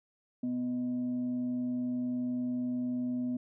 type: tone with frequency modulation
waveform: sine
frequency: 248.1 Hz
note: B3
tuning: 8 cents sharp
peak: -30 dBFS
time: 0.43-3.37 s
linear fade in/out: 5 ms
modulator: 375 Hz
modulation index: 0.23
effects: none